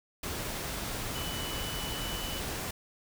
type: tone in noise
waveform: sine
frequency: 2975 Hz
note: F#7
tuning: 9 cents sharp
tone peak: -40 dBFS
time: 1.15-2.4 s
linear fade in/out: 5 ms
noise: pink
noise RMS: -36 dBFS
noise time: 0.23-2.71 s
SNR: -7 dB
effects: none